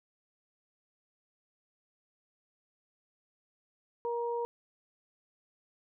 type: tone pair together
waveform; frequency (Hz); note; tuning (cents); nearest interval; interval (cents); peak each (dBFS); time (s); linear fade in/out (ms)
sine; 472.3 / 944.6; A#4 / A#5; +23 / +23; octave; 1200; -32 / -36; 4.05-4.45; 0
effects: none